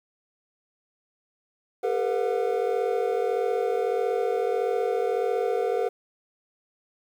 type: tone cluster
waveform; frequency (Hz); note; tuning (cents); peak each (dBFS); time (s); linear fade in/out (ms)
triangle; 399.5 / 454 / 495.6 / 724; G4 / A#4 / B4 / F#5; +33 / -46 / +6 / -38; -27 / -25 / -26 / -29; 1.83-5.89; 10
effects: 9-bit